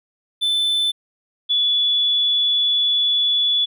triangle / sine tone pair in turn, 3520 / 3430 Hz, A7 / A7, 0 / -45 cents, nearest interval unison, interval 45 cents, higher first, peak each -15 dBFS, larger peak neither, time 0.41-0.92 / 1.49-3.66 s, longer second, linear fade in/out 20 ms, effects none

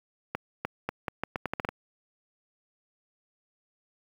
accelerating click train, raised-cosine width 0.5 ms, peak -14 dBFS, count 11, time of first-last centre 0.35-1.689 s, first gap 300 ms, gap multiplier 0.8, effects high-pass 80 Hz 12 dB/octave + 8-bit

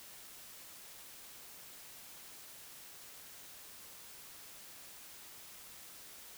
silence, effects white hiss -53 dBFS RMS until 6.37 s

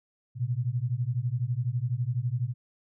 sine beating tone pair, 116.54 / 128.54 Hz, A#2 / C3, 0 / -30 cents, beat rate 12 Hz, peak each -29 dBFS, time 0.35-2.54 s, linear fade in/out 50 ms, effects none

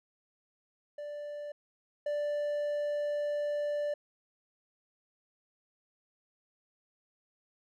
triangle tone pair in turn, 587.3 / 587.3 Hz, D5 / D5, 0 / 0 cents, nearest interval unison, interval 0 cents, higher neither, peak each -36 / -28 dBFS, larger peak second, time 0.98-1.52 / 2.06-3.94 s, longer second, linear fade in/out 5 ms, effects none

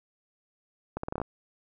accelerating click train, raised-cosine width 1 ms, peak -18 dBFS, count 8, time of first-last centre 0.97-1.216 s, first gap 64 ms, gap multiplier 0.79, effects none

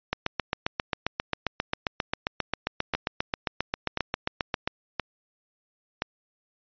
two click trains, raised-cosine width 0.3 ms, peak -10 / -9 dBFS, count 4 / 35, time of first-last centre 2.95-6.021 / 0.13-4.675 s, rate 0.977 / 7.48 Hz, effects resampled to 11025 Hz

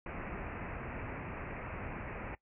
pink low-pass noise, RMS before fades -42 dBFS, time 0.06-2.35 s, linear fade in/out 2 ms, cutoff 2600 Hz, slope 96 dB/octave, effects noise-tail reverb RT60 0.1 s tail -20 dB re dry

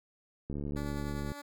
click train, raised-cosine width 3 ms, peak -25 dBFS, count 60, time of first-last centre 0.5-1.318 s, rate 72.1 Hz
10% pulse tone with tremolo, 287.8 Hz, D4, 35 cents flat, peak -33 dBFS, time 0.76-1.42 s, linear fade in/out 10 ms, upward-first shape triangle, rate 9.9 Hz, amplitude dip 40%
effects none

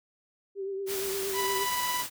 sine tone with vibrato, 390.4 Hz, G4, 7 cents flat, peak -31 dBFS, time 0.55-1.67 s, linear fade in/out 50 ms, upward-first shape triangle, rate 8.6 Hz, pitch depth 44 cents each way
white noise, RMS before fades -35 dBFS, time 0.86-2.1 s, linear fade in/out 50 ms
sawtooth tone with tremolo, 987.8 Hz, B5, in tune, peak -24 dBFS, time 1.33-2.05 s, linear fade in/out 50 ms, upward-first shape square, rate 18 Hz, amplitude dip 25%
effects none

